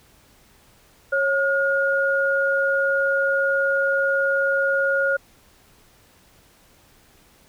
sine tone pair together, 549 / 1430.5 Hz, C#5 / F6, -17 / +41 cents, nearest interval octave + perfect fourth, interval 1658 cents, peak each -21 / -20 dBFS, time 1.12-5.17 s, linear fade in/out 10 ms, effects pink hiss -55 dBFS RMS until 7.48 s

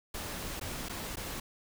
pink noise with dropouts, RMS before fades -39 dBFS, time 0.14-1.4 s, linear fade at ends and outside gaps 5 ms, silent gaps 0.598-0.611 / 0.887-0.894 / 1.158-1.169 s, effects none

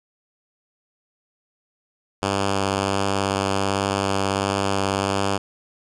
5% pulse tone with vibrato, 98.2 Hz, G2, 4 cents sharp, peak -9 dBFS, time 2.22-5.38 s, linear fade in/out 10 ms, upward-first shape sine, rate 1.4 Hz, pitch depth 8 cents each way, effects resampled to 22050 Hz

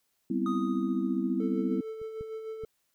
sine chord, C major seventh, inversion second, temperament equal, 196 / 246.9 / 261.6 / 329.6 Hz, G3 / B3 / C4 / E4, 0 / 0 / 0 / 0 cents, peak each -32 dBFS, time 0.3-1.81 s, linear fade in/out 5 ms
triangle tone with exponential decay, 1244.5 Hz, D#6, in tune, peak -30 dBFS, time 0.46-1.61 s, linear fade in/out 2 ms, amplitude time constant 250 ms
triangle tone with tremolo, 441.2 Hz, A4, 5 cents sharp, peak -32 dBFS, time 1.4-2.65 s, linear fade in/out 2 ms, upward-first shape sine, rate 6.6 Hz, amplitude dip 45%
clicks, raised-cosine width 5 ms, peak -40 / -31 / -34 dBFS, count 3, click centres 2.016 / 2.21 / 2.637 s
effects white hiss -75 dBFS RMS until 2.94 s

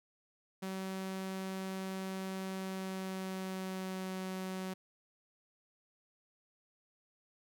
sawtooth tone with pitch glide, 190.1 to 187.48 Hz, F#3 to F#3, +47 to +23 cents, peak -34 dBFS, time 0.62-4.74 s, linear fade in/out 10 ms, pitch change -24 cents, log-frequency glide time 2.52-4.16 s, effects none

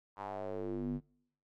square tone with band-pass filter sweep, 49.53 Hz, G1, 19 cents sharp, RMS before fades -39 dBFS, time 0.16-1.01 s, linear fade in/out 50 ms, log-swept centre 1000 to 200 Hz, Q 3.6, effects noise-tail reverb RT60 0.7 s tail -25 dB re dry

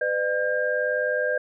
sine tone cluster, 504 / 603 / 1603 Hz, B4 / D5 / G6, +35 / +46 / +38 cents, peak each -26 dBFS, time 0.01-1.38 s, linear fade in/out 5 ms, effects none

